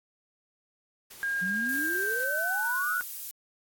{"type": "noise with tremolo", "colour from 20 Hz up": "white", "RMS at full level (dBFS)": -46, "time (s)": [1.1, 2.25], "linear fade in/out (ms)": 10, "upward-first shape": "triangle", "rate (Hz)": 11, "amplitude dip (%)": 25}
{"type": "tone with pitch glide", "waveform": "sine", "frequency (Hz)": [1617, 1465.8], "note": ["G#6", "F#6"], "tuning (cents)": [-47, -17], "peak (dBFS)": -27, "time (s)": [1.23, 3.01], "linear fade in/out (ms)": 0, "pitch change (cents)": -170, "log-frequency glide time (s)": [1.74, 2.8]}
{"type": "exponential sweep", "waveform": "sine", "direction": "up", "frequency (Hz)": [174.61, 1442], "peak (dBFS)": -33, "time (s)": [1.41, 3.01], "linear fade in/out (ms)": 20}
{"type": "noise", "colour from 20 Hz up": "violet", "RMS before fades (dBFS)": -37, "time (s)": [1.69, 3.31], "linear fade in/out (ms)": 0}
{"effects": ["AAC 64 kbps"]}